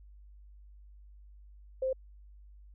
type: tone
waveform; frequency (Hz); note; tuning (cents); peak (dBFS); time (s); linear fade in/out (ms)
sine; 523.3; C5; 0; -28; 1.82-1.93; 5
effects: added 50 Hz sine -51 dBFS peak until 2.74 s